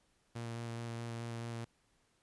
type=tone with vibrato; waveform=sawtooth; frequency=116.54 Hz; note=A#2; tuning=in tune; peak=-36 dBFS; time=0.35-1.65 s; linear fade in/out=10 ms; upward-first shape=square; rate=4.7 Hz; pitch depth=11 cents each way; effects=pink hiss -74 dBFS RMS until 2.22 s + resampled to 24000 Hz